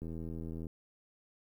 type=click train; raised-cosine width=3 ms; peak=-30 dBFS; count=54; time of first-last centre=0.02-0.668 s; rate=81.8 Hz; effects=11-bit